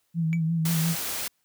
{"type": "tone with vibrato", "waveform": "sine", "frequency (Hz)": 163.7, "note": "E3", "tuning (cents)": -12, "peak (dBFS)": -22, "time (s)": [0.14, 0.96], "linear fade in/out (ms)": 50, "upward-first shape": "sine", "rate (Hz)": 5.7, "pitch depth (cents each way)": 45}
{"type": "tone with exponential decay", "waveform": "triangle", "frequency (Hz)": 2292, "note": "D7", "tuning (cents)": -43, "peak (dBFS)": -27, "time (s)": [0.33, 0.41], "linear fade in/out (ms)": 0, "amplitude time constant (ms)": 16}
{"type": "noise", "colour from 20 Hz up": "white", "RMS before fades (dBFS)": -31, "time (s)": [0.65, 1.28], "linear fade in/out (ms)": 5}
{"effects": ["white hiss -72 dBFS RMS until 1.44 s", "high-pass 60 Hz 12 dB/octave"]}